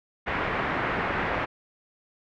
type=low-pass noise; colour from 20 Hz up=white; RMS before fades=-28 dBFS; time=0.26-1.46 s; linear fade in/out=20 ms; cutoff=2000 Hz; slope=24 dB/octave; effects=none